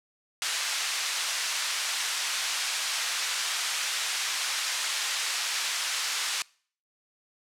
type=band-pass noise; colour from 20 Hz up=white; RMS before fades=-30 dBFS; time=0.42-6.42 s; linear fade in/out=0 ms; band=1200 to 6300 Hz; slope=12 dB/octave; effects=noise-tail reverb RT60 0.5 s tail -25 dB re dry + low-pass 12000 Hz 12 dB/octave